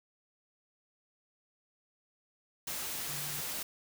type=tone in noise; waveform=sine; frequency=146.83 Hz; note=D3; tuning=in tune; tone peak=-46 dBFS; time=3.09-3.41 s; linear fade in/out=5 ms; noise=white; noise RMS=-38 dBFS; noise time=2.67-3.63 s; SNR=-11 dB; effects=none